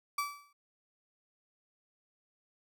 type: tone with exponential decay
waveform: 35% pulse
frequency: 1155 Hz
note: D6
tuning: 29 cents flat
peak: -27 dBFS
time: 0.18-0.53 s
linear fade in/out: 5 ms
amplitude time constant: 74 ms
effects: none